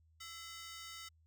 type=ring-modulated tone; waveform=15% pulse; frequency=1682 Hz; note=G#6; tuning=22 cents sharp; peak=-38 dBFS; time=0.2-1.09 s; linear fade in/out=10 ms; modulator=357 Hz; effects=added 80 Hz sine -66 dBFS peak until 1.26 s